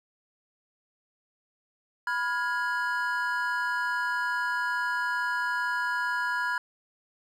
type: chord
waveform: triangle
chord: F diminished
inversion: second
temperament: equal with one note detuned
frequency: 987.8 / 1418.9 / 1661.2 Hz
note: Cb6 / F6 / Ab6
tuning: 0 / +27 / 0 cents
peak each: -29 dBFS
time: 2.07-6.58 s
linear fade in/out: 2 ms
effects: none